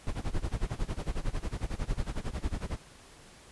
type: noise with tremolo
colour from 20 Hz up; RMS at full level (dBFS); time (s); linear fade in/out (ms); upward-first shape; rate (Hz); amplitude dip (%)
brown; -29; 0.07-2.77; 0; sine; 11; 100
effects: pink hiss -54 dBFS RMS until 3.51 s + resampled to 24000 Hz